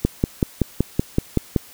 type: click train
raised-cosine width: 3 ms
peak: -3 dBFS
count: 9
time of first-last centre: 0.05-1.562 s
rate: 5.29 Hz
effects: white hiss -45 dBFS RMS until 1.73 s